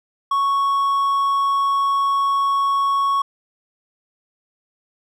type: tone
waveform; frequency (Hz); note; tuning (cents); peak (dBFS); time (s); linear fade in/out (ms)
triangle; 1108.7; C#6; 0; -14; 0.31-3.22; 5
effects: none